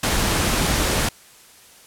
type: noise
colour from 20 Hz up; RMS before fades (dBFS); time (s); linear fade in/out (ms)
pink; -20; 0.03-1.09; 5
effects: white hiss -48 dBFS RMS until 1.86 s + low-pass 12000 Hz 12 dB/octave